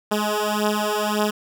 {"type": "beating tone pair", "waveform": "10% pulse", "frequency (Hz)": [209.6, 211.4], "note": ["G#3", "G#3"], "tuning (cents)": [16, 31], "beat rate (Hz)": 1.8, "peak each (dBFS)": -15, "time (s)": [0.11, 1.31], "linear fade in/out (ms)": 10, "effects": []}